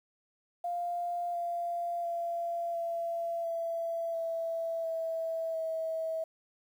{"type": "tone with pitch steps", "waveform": "sine", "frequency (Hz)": [698.5, 690.9, 683.3, 675.9, 668.5, 661.2, 654, 646.8], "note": ["F5", "F5", "F5", "E5", "E5", "E5", "E5", "E5"], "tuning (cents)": [0, -19, -38, 43, 24, 5, -14, -33], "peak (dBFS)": -31, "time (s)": [0.64, 6.24], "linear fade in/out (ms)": 5, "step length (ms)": 700, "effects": ["10-bit"]}